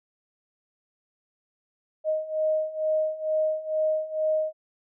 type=beating tone pair; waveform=sine; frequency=622.3 / 624.5 Hz; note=D#5 / D#5; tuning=0 / +6 cents; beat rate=2.2 Hz; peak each=-28 / -25 dBFS; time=2.04-4.53 s; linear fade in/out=50 ms; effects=none